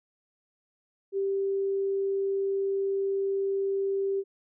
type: tone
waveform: sine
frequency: 392 Hz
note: G4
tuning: in tune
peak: -25 dBFS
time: 1.12-4.24 s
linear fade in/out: 50 ms
effects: none